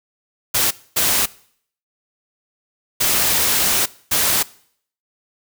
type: noise bursts at uneven times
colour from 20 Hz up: white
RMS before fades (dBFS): -17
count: 4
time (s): 0.54-0.71 / 0.96-1.26 / 3-3.86 / 4.11-4.43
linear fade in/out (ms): 10
effects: noise-tail reverb RT60 0.6 s tail -21 dB re dry